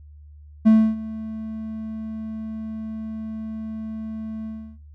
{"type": "tone with ADSR envelope", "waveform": "triangle", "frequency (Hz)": 220, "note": "A3", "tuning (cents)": 0, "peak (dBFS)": -7, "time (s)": [0.65, 4.78], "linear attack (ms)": 22, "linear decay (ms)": 280, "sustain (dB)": -20, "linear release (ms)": 320, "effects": ["noise-tail reverb RT60 0.2 s tail -17 dB re dry", "added 74 Hz sine -42 dBFS peak until 4.94 s"]}